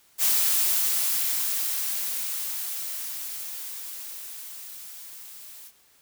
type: noise with level ramp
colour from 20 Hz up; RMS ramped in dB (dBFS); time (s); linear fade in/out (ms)
blue; -21 to -45; 0.18-5.72; 50
effects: white hiss -60 dBFS RMS until 6.01 s